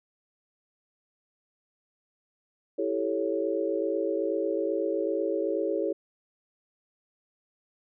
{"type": "chord", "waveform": "sine", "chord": "A dominant seventh", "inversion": "second", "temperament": "equal", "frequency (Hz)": [329.6, 392, 440, 554.4], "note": ["E4", "G4", "A4", "C#5"], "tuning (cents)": [0, 0, 0, 0], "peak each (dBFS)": -31, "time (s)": [2.78, 5.93], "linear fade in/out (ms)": 10, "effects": []}